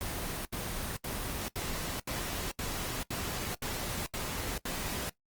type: noise bursts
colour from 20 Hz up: pink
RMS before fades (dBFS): -36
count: 10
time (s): 0.01-5.094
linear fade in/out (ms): 0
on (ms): 440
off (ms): 76
effects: noise-tail reverb RT60 0.1 s tail -18 dB re dry + Opus 24 kbps